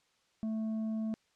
sine tone with tanh clipping, 220 Hz, A3, in tune, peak -33 dBFS, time 0.43-1.14 s, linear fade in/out 0 ms, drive 5 dB, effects white hiss -72 dBFS RMS until 1.35 s + low-pass 6000 Hz 12 dB/octave

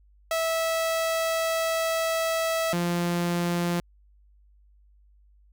sawtooth tone pair in turn, 653 / 173.56 Hz, E5 / F3, -17 / -10 cents, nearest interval octave + major seventh, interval 2293 cents, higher first, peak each -20 dBFS, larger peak neither, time 0.31-2.73 / 2.73-3.8 s, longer first, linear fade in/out 2 ms, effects added 50 Hz sine -55 dBFS peak until 5.52 s

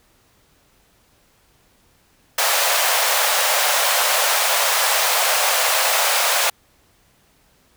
pink high-pass noise, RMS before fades -18 dBFS, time 2.38-6.5 s, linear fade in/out 5 ms, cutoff 540 Hz, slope 48 dB/octave, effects pink hiss -58 dBFS RMS until 7.76 s

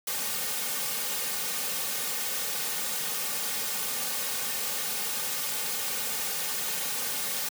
white noise with comb filter, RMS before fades -31 dBFS, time 0.07-7.49 s, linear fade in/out 5 ms, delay 3 ms, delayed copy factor -0.85, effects high-pass 200 Hz 12 dB/octave

